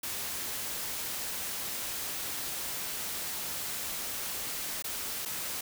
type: noise with dropouts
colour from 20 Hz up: white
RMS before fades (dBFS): -36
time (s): 0.03-5.61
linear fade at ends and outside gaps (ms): 5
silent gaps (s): 4.824-4.841 / 5.252-5.257
effects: none